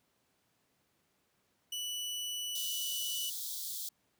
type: tone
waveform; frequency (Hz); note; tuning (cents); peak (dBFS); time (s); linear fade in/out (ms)
sawtooth; 2960; F#7; 0; -33; 1.72-3.3; 5
type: high-pass noise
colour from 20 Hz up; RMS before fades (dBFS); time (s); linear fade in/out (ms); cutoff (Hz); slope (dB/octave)
white; -40; 2.55-3.89; 5; 3300; 96
effects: pink hiss -75 dBFS RMS until 4.19 s + high-pass 100 Hz 12 dB/octave